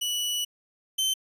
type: tone pair in turn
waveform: sawtooth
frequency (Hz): 2949 / 3089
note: F#7 / G7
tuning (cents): -6 / -26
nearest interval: minor second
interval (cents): 80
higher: second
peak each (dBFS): -23 / -20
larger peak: second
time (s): 0.01-0.45 / 0.98-1.14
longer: first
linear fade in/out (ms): 10
effects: resampled to 32000 Hz